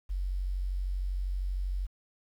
sine tone, 46.39 Hz, F#1, 5 cents sharp, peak -29 dBFS, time 0.09-1.87 s, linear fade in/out 20 ms, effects 10-bit

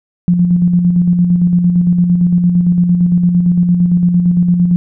sine tone with tremolo, 176 Hz, F3, 14 cents sharp, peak -6 dBFS, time 0.28-4.76 s, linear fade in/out 0 ms, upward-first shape square, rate 8.8 Hz, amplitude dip 40%, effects none

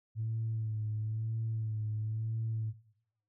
sine tone with vibrato, 110 Hz, A2, in tune, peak -31 dBFS, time 0.15-2.74 s, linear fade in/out 50 ms, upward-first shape sine, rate 1 Hz, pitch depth 39 cents each way, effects noise-tail reverb RT60 0.9 s tail -21 dB re dry + tanh soft clip ceiling -27 dBFS

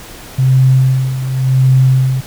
sine tone with tremolo, 130.81 Hz, C3, in tune, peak -5 dBFS, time 0.38-2.21 s, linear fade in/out 10 ms, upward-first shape sine, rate 0.9 Hz, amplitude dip 70%, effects pink hiss -33 dBFS RMS until 2.26 s

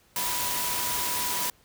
sine tone in noise, 980 Hz, B5, 14 cents flat, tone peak -34 dBFS, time 0.16-1.5 s, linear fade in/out 2 ms, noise white, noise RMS -29 dBFS, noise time 0.16-1.5 s, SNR -8 dB, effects pink hiss -61 dBFS RMS until 1.64 s

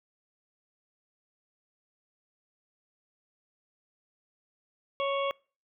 harmonic tone, 554.4 Hz, C#5, in tune, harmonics 1 / 2 / 4 / 5 / 6, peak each -29 / -32 / -39 / -41 / -40 dBFS, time 5-5.31 s, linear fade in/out 0 ms, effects noise-tail reverb RT60 0.4 s tail -26 dB re dry

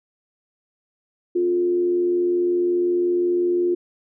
sine tone with frequency modulation, 352.9 Hz, F4, 18 cents sharp, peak -17 dBFS, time 1.35-3.75 s, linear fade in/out 10 ms, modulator 85.5 Hz, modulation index 0.29, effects none

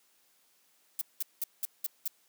violet noise bursts, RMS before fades -32 dBFS, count 6, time 0.99-2.078 s, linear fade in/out 2 ms, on 23 ms, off 190 ms, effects white hiss -68 dBFS RMS until 2.28 s + high-pass 200 Hz 12 dB/octave

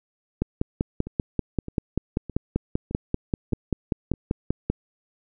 two click trains, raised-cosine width 3 ms, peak -9 / -21 dBFS, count 23 / 6, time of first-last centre 0.42-4.7 / 1.07-4.137 s, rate 5.14 / 1.63 Hz, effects none

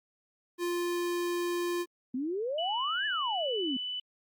square tone, 349.2 Hz, F4, in tune, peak -30 dBFS, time 0.58-1.86 s, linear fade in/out 50 ms
sine exponential two-way sweep, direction up then down, 242.8 to 1760 to 242.8 Hz, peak -30 dBFS, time 2.14-3.77 s, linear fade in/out 5 ms, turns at 3.06 s
sine tone with pitch glide, 2960 to 2987 Hz, F#7 to F#7, 0 to +16 cents, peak -33 dBFS, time 2.58-4 s, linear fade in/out 5 ms, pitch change +16 cents, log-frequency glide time 3.42-3.64 s
effects Opus 48 kbps

